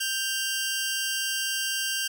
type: tone pair together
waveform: 15% pulse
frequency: 1568 / 2796 Hz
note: G6 / F7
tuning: 0 / +1 cents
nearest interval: minor seventh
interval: 1001 cents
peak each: -22 / -23 dBFS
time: 0-2.08 s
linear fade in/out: 10 ms
effects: none